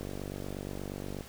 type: click train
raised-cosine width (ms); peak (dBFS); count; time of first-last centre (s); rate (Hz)
2; -25; 59; 0.01-1.208; 48.4
effects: added 60 Hz sine -56 dBFS peak until 1.28 s + pink hiss -50 dBFS RMS until 1.28 s